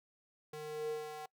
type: tone with high-pass filter sweep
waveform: square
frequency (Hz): 152.3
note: D#3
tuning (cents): -37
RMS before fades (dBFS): -41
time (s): 0.53-1.26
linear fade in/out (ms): 5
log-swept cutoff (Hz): 320 to 660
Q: 6.5
effects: noise-tail reverb RT60 0.1 s tail -23 dB re dry